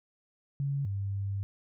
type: tone pair in turn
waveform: sine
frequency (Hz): 139.9 / 98.92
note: C#3 / G2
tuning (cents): +16 / +16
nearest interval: tritone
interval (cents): 600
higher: first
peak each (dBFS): -28 / -30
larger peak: first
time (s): 0.6-0.85 / 0.85-1.43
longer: second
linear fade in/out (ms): 0
effects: none